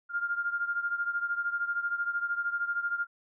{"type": "beating tone pair", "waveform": "sine", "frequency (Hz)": [1400, 1413], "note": ["F6", "F6"], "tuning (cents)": [4, 20], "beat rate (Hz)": 13, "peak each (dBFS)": [-30, -34], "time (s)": [0.09, 3.07], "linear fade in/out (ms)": 50, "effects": []}